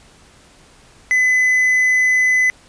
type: tone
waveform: triangle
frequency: 2013 Hz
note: B6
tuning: 33 cents sharp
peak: -10 dBFS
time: 1.11-2.5 s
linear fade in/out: 0 ms
effects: pink hiss -48 dBFS RMS until 2.68 s + resampled to 22050 Hz